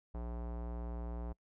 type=tone with low-pass filter; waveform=square; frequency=59 Hz; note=A#1; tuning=22 cents sharp; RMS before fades=-41 dBFS; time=0.14-1.33 s; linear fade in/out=10 ms; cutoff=850 Hz; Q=1.4; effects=noise-tail reverb RT60 0.1 s tail -26 dB re dry